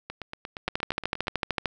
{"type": "two click trains", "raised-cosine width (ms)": 0.3, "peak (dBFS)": [-9, -19], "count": [14, 11], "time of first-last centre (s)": [[0.68, 1.657], [0.1, 1.271]], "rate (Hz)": [13.3, 8.54], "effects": []}